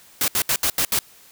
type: noise bursts at uneven times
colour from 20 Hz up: white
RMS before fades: -20 dBFS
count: 6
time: 0.21-0.28 / 0.35-0.42 / 0.49-0.56 / 0.63-0.7 / 0.78-0.85 / 0.92-0.99 s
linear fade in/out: 2 ms
effects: white hiss -50 dBFS RMS until 1.31 s